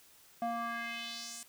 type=tone with band-pass filter sweep; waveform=square; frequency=233.1 Hz; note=A#3; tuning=in tune; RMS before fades=-39 dBFS; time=0.42-1.43 s; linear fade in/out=0 ms; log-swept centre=680 to 8600 Hz; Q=2.3; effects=white hiss -61 dBFS RMS until 1.48 s